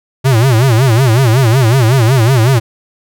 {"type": "tone with vibrato", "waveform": "square", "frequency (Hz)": 122.4, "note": "B2", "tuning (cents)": -15, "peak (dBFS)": -7, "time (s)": [0.24, 2.6], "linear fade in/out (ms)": 20, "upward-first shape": "sine", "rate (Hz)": 5.4, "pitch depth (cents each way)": 200, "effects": []}